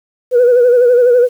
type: tone with vibrato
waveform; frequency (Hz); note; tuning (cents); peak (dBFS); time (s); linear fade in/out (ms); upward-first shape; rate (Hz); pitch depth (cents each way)
sine; 489.6; B4; -15; -4; 0.31-1.29; 50; sine; 12; 57
effects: tanh soft clip ceiling -3 dBFS + 7-bit